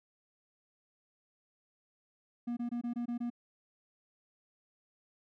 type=tone bursts; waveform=triangle; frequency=239.1 Hz; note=A#3; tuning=44 cents sharp; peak=-31 dBFS; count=7; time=2.47-3.302 s; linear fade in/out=10 ms; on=100 ms; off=22 ms; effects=none